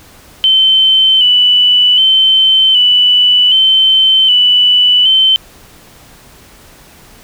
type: tone with vibrato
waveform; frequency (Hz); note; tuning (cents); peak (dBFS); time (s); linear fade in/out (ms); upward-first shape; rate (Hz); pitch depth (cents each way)
sine; 3028; F#7; +39; -5; 0.44-5.36; 0; square; 0.65; 32
effects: pink hiss -40 dBFS RMS until 7.23 s